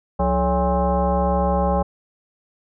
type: tone with frequency modulation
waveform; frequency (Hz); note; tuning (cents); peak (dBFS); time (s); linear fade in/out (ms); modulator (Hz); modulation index
sine; 315.1; D#4; +22; -16; 0.19-1.83; 10; 248; 2.6
effects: none

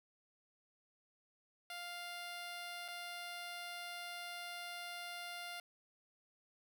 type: tone with dropouts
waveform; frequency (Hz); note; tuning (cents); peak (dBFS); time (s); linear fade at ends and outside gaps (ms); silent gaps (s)
10% pulse; 700; F5; +4; -36; 1.7-5.6; 2; 2.881-2.884
effects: none

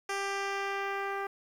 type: tone with low-pass filter sweep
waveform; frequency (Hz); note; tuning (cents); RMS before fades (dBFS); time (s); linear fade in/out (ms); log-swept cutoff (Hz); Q
10% pulse; 395.4; G4; +15; -34; 0.09-1.27; 5; 9200 to 1500; 0.81
effects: 9-bit

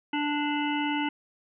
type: harmonic tone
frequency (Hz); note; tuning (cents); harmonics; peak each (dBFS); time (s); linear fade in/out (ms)
293.9; D4; +1; 1 / 3 / 5 / 7 / 9 / 10; -28 / -31 / -37 / -36 / -38 / -37; 0.13-1.09; 5
effects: none

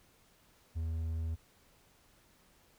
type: tone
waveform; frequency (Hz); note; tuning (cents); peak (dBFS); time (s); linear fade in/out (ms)
triangle; 81.1; E2; -28; -31; 0.75-1.36; 20
effects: pink hiss -66 dBFS RMS until 2.78 s

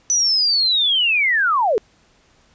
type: linear sweep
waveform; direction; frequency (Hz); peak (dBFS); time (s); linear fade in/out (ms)
sine; down; 6000 to 388.9; -14; 0.1-1.78; 0
effects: pink hiss -56 dBFS RMS until 2.54 s + resampled to 16000 Hz

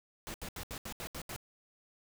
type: noise bursts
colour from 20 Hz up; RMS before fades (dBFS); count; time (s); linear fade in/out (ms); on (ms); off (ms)
pink; -42; 8; 0.27-1.363; 0; 71; 75
effects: none

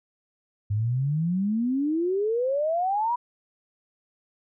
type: exponential sweep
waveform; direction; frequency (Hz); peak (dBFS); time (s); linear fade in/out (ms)
sine; up; 100 to 987.8; -22; 0.7-3.16; 10
effects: none

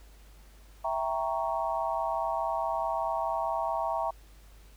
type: chord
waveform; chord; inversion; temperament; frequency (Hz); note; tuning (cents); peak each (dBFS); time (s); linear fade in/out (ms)
sine; E diminished seventh; none; equal; 659.3 / 784 / 932.3 / 1108.7; E5 / G5 / Bb5 / Db6; 0 / 0 / 0 / 0; -32 / -34 / -32 / -36; 0.84-4.11; 10
effects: added 50 Hz sine -51 dBFS peak until 4.76 s + pink hiss -60 dBFS RMS until 4.76 s

